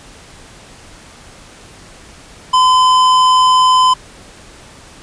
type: tone with tanh clipping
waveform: sine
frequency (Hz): 1019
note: C6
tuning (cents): -46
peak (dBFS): -9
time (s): 2.53-3.94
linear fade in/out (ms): 10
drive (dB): 15
effects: pink hiss -39 dBFS RMS until 5.02 s + resampled to 22050 Hz